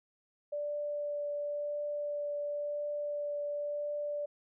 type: tone with vibrato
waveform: sine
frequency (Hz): 585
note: D5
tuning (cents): -7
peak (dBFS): -33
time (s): 0.52-4.26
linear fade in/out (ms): 10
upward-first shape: triangle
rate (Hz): 0.95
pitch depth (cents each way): 9
effects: none